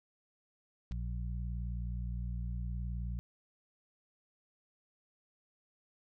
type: harmonic tone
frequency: 59.3 Hz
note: A#1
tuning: 30 cents sharp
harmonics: 1 / 2 / 3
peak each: -36 / -42 / -46 dBFS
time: 0.91-3.19 s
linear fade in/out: 0 ms
type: clicks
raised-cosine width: 0.2 ms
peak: -45 / -36 dBFS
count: 2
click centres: 0.915 / 0.92 s
effects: none